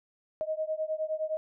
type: beating tone pair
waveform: sine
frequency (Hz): 622.3 / 632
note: D#5 / D#5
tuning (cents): 0 / +27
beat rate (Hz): 9.7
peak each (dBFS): -32 / -33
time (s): 0.41-1.37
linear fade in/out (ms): 0
effects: none